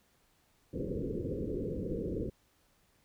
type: low-pass noise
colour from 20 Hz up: white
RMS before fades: -36 dBFS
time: 0.73-2.3 s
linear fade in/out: 10 ms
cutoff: 520 Hz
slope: 96 dB/octave
effects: pink hiss -70 dBFS RMS until 3.04 s